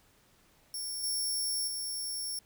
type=tone with level steps; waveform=20% pulse; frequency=5470 Hz; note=F8; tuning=37 cents flat; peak=-30 / -25 / -29 dBFS; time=0.74-2.39 s; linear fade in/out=2 ms; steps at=1.03 / 1.67 s; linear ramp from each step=10 ms; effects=pink hiss -65 dBFS RMS until 2.45 s